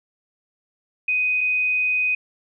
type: tone pair in turn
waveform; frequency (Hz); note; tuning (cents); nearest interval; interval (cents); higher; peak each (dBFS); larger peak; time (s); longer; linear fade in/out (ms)
sine; 2500 / 2500; D#7 / D#7; +8 / +8; unison; 0; neither; -18 / -18; neither; 1.08-1.41 / 1.41-2.15; second; 5
effects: none